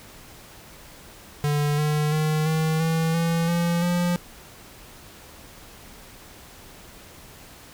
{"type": "tone with pitch steps", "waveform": "square", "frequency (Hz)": [146.83, 150.61, 154.49, 158.46, 162.54, 166.73, 171.02, 175.42], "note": ["D3", "D3", "D#3", "D#3", "E3", "E3", "F3", "F3"], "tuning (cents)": [0, 44, -12, 32, -24, 20, -36, 8], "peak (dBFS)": -21, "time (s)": [1.44, 4.16], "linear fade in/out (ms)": 0, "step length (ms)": 340, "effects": ["pink hiss -46 dBFS RMS until 7.73 s"]}